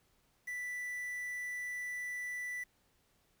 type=tone with quantisation; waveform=triangle; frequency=1975.5 Hz; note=B6; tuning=in tune; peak=-36 dBFS; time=0.47-2.64 s; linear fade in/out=10 ms; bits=9; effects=pink hiss -73 dBFS RMS until 3.4 s